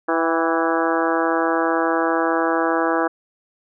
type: harmonic tone with a mistuned harmonic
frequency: 164.81 Hz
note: E3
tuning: in tune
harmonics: 2 / 3 / 4 / 5 / 6 / 7 / 8 / 9 / 10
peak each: -22 / -24 / -25 / -26 / -27 / -27 / -28 / -29 / -29 dBFS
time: 0.08-3.08 s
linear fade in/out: 10 ms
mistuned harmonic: 5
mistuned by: -38 cents
effects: none